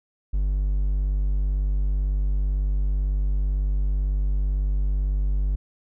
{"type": "tone", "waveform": "triangle", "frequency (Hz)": 49, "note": "G1", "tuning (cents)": 0, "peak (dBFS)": -18, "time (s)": [0.33, 5.56], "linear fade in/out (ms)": 10, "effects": []}